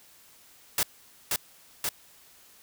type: noise with echo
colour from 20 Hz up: white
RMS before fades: -25 dBFS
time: 0.78-0.83 s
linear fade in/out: 2 ms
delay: 530 ms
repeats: 2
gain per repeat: -2 dB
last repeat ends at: 1.89 s
effects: white hiss -56 dBFS RMS until 2.62 s